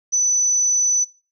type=tone; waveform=sine; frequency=5990 Hz; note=F#8; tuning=20 cents sharp; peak=-14 dBFS; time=0.12-1.05 s; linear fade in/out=20 ms; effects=noise-tail reverb RT60 0.3 s tail -17 dB re dry